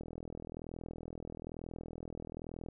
click train, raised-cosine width 2 ms, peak -30 dBFS, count 111, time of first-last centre 0.01-2.686 s, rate 41.1 Hz, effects none

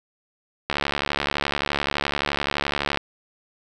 click train, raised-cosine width 0.3 ms, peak -6 dBFS, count 164, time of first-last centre 0.7-2.973 s, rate 71.7 Hz, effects none

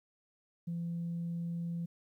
sine tone, 169.8 Hz, F3, 48 cents flat, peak -33 dBFS, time 0.67-1.86 s, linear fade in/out 10 ms, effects tanh soft clip ceiling -31 dBFS + 12-bit

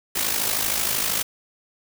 white noise with amplitude modulation, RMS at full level -21 dBFS, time 0.15-1.23 s, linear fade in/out 10 ms, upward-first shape sine, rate 52.9 Hz, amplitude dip 60%, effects none

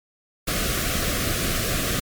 pink band-stop noise, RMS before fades -24 dBFS, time 0.47-2 s, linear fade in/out 10 ms, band 730 to 1100 Hz, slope 96 dB/octave, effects MP3 96 kbps

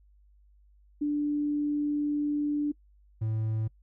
sine / triangle tone pair in turn, 293.7 / 110.01 Hz, D4 / A2, 0 / 0 cents, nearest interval octave + perfect fourth, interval 1700 cents, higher first, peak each -25 dBFS, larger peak neither, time 1.01-2.72 / 3.21-3.68 s, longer first, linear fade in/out 10 ms, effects noise-tail reverb RT60 0.1 s tail -24 dB re dry + added 50 Hz sine -57 dBFS peak until 3.82 s

